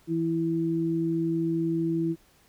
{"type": "tone pair together", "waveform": "sine", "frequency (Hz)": [164.81, 329.6], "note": ["E3", "E4"], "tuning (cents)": [0, 0], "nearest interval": "octave", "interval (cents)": 1200, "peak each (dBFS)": [-29, -25], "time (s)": [0.07, 2.16], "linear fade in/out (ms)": 50, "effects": ["pink hiss -61 dBFS RMS until 2.48 s"]}